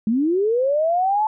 sine linear sweep, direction up, 207.2 to 879 Hz, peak -16 dBFS, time 0.07-1.27 s, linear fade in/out 2 ms, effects none

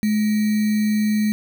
sine tone with sample-and-hold, 212.7 Hz, G#3, 42 cents sharp, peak -16 dBFS, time 0.03-1.32 s, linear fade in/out 0 ms, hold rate 2100 Hz, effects none

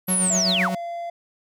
sine linear sweep, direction down, 11800 to 400 Hz, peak -19 dBFS, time 0.07-0.71 s, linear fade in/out 50 ms
45% pulse tone with tremolo, 185 Hz, F#3, in tune, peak -22 dBFS, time 0.08-0.75 s, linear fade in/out 5 ms, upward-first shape sine, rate 7.8 Hz, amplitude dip 50%
triangle tone with pitch glide, 659.3 to 686.1 Hz, E5 to F5, 0 to -31 cents, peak -26 dBFS, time 0.3-1.1 s, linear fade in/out 5 ms, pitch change +69 cents, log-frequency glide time 0.44-0.63 s
effects none

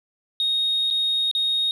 sine tone with dropouts, 3729 Hz, A#7, in tune, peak -18 dBFS, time 0.4-1.71 s, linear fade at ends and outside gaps 1 ms, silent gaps 0.903-0.909 / 1.313-1.35 s, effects tanh soft clip ceiling -16 dBFS

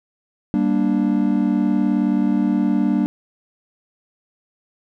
triangle chord, G minor, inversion none, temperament just, 196 / 235.2 / 294 Hz, G3 / Bb3 / D4, 0 / +16 / +2 cents, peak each -18 dBFS, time 0.54-3.06 s, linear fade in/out 0 ms, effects none

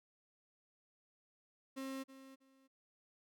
35% pulse tone with echo, 267.4 Hz, C4, 38 cents sharp, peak -40 dBFS, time 1.76-2.04 s, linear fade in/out 20 ms, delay 320 ms, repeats 2, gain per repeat -13 dB, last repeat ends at 2.68 s, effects none

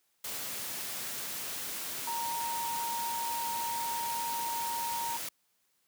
sine tone in noise, 932.3 Hz, A#5, in tune, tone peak -33 dBFS, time 2.07-5.17 s, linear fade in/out 5 ms, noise white, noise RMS -38 dBFS, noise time 0.24-5.29 s, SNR +2 dB, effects white hiss -74 dBFS RMS until 5.87 s + high-pass 100 Hz 12 dB/octave

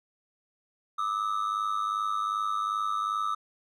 triangle ring-modulated tone, 1243 Hz, D#6, 2 cents flat, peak -22 dBFS, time 0.98-3.35 s, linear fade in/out 10 ms, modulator 51.3 Hz, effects none

